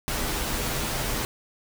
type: noise with comb filter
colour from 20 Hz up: pink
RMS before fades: -28 dBFS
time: 0.08-1.25 s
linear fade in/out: 0 ms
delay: 11 ms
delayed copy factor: -0.6
effects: none